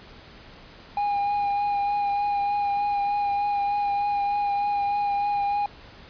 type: tone with vibrato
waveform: triangle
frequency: 814 Hz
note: G#5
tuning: 35 cents flat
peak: -20 dBFS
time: 0.97-5.66 s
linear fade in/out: 2 ms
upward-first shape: triangle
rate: 3.3 Hz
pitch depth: 19 cents each way
effects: pink hiss -47 dBFS RMS until 6.09 s + resampled to 11025 Hz